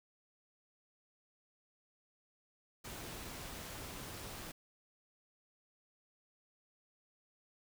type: noise with amplitude modulation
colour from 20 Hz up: pink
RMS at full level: -45 dBFS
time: 2.84-4.52 s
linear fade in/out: 10 ms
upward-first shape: sine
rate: 296 Hz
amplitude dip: 40%
effects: none